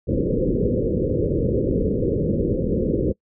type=low-pass noise; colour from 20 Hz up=white; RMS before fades=-21 dBFS; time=0.07-3.13 s; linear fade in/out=20 ms; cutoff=530 Hz; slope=96 dB/octave; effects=noise-tail reverb RT60 0.1 s tail -24 dB re dry